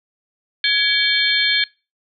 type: tone cluster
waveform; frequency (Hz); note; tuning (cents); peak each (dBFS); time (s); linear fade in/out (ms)
sine; 1673 / 2280 / 3188 / 3557 / 4255; G#6 / C#7 / G7 / A7 / C8; +12 / +48 / +28 / +18 / +28; -21; 0.64-1.64; 2
effects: noise-tail reverb RT60 0.3 s tail -24 dB re dry